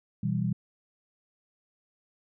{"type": "chord", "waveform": "sine", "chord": "E minor", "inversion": "second", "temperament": "equal", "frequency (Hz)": [123.47, 164.81, 196], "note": ["B2", "E3", "G3"], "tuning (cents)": [0, 0, 0], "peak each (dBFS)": -30, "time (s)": [0.23, 0.53], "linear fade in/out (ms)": 5, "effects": []}